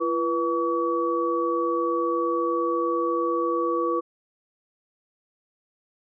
sine tone cluster, 340 / 488.5 / 1137 Hz, F4 / B4 / C#6, -46 / -19 / +44 cents, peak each -26 dBFS, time 0-4.01 s, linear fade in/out 20 ms, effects none

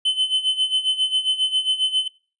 triangle tone with tremolo, 3046 Hz, F#7, 50 cents sharp, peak -14 dBFS, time 0.05-2.08 s, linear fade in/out 5 ms, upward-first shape sine, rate 7.4 Hz, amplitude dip 80%, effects noise-tail reverb RT60 0.4 s tail -22 dB re dry + resampled to 24000 Hz

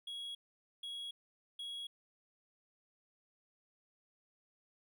triangle tone bursts, 3322 Hz, G#7, in tune, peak -40 dBFS, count 3, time 0.07-1.87 s, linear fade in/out 5 ms, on 280 ms, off 480 ms, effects none

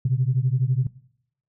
sine beating tone pair, 123.47 / 135.47 Hz, B2 / C#3, 0 / -39 cents, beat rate 12 Hz, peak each -21 dBFS, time 0.05-0.87 s, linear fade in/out 5 ms, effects noise-tail reverb RT60 0.7 s tail -20 dB re dry + tanh soft clip ceiling -11 dBFS

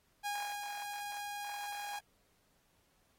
sawtooth tone with ADSR envelope, 819 Hz, G#5, 24 cents flat, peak -31 dBFS, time 0.23-1.99 s, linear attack 33 ms, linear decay 340 ms, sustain -5 dB, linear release 4 ms, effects pink hiss -73 dBFS RMS until 3.18 s + AAC 48 kbps

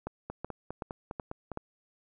two click trains, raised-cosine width 1 ms, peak -23 / -21 dBFS, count 7 / 5, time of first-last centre 0.3-1.517 / 0.07-1.574 s, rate 4.93 / 2.66 Hz, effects none

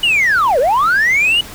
sine linear two-way sweep, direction down then up, 2960 to 466.2 to 2960 Hz, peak -8 dBFS, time 0.03-1.41 s, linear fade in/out 5 ms, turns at 0.59 s, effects tanh soft clip ceiling -8 dBFS + pink hiss -33 dBFS RMS until 1.54 s

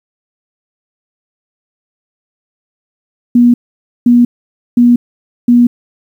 sine tone bursts, 241.2 Hz, B3, 41 cents flat, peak -3 dBFS, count 4, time 3.35-5.67 s, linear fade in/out 5 ms, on 190 ms, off 520 ms, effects 7-bit

